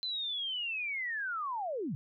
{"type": "linear sweep", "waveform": "sine", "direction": "down", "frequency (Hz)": [4077, 118.8], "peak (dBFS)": -33, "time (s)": [0.03, 1.95], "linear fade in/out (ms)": 0, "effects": []}